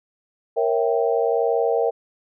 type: chord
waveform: sine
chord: A# diminished seventh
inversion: none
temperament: equal with one note detuned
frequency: 466.2 / 547.7 / 659.3 / 784 Hz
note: A#4 / C#5 / E5 / G5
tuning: 0 / -21 / 0 / 0 cents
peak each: -20 / -25 / -24 / -26 dBFS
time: 0.56-1.91 s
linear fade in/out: 20 ms
effects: none